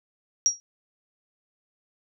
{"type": "tone with exponential decay", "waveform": "sine", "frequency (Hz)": 5680, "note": "F8", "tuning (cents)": 28, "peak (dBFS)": -13, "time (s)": [0.46, 0.6], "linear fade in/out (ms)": 0, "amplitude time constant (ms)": 29, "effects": []}